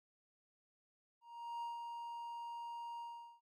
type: tone with ADSR envelope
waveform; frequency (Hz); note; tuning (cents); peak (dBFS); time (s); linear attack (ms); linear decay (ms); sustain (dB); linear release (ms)
triangle; 939; A#5; +12; -38; 1.21-3.41; 410; 150; -4; 410
effects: none